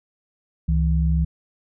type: tone pair together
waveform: sine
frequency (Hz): 68 / 162.19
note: C#2 / E3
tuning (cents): -33 / -28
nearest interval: octave + minor third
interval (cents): 1505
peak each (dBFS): -18 / -21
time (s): 0.68-1.25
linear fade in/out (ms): 10
effects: none